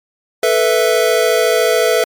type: chord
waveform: square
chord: A suspended second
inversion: none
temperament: equal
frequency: 440 / 493.9 / 659.3 Hz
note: A4 / B4 / E5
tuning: 0 / 0 / 0 cents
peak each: -16 dBFS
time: 0.43-2.04 s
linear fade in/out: 2 ms
effects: MP3 96 kbps